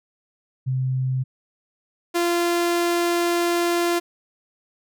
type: tone pair in turn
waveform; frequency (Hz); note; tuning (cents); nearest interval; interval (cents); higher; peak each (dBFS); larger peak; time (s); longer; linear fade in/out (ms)
sine / sawtooth; 130 / 345.1; C3 / F4; -11 / -21; octave + perfect fourth; 1690; second; -20 / -15; second; 0.66-1.24 / 2.14-4; second; 20
effects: none